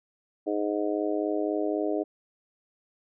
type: harmonic tone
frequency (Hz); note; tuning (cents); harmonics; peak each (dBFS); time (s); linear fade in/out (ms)
103.83; G#2; 0; 3 / 4 / 5 / 6 / 7; -29 / -30 / -35 / -32 / -38; 0.46-2.04; 20
effects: none